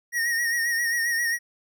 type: tone with vibrato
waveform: square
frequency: 1872 Hz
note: A#6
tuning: 7 cents sharp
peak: -23 dBFS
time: 0.12-1.39 s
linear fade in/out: 50 ms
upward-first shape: sine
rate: 7.5 Hz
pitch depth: 47 cents each way
effects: none